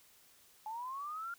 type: linear sweep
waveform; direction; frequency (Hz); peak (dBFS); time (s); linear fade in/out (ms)
sine; up; 846 to 1411; -39; 0.66-1.34; 2
effects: white hiss -64 dBFS RMS until 1.38 s